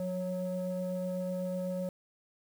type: ring-modulated tone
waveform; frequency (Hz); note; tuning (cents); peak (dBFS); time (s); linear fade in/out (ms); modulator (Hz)
triangle; 185; F#3; 0; -26; 0-1.89; 2; 366
effects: tanh soft clip ceiling -25 dBFS + 9-bit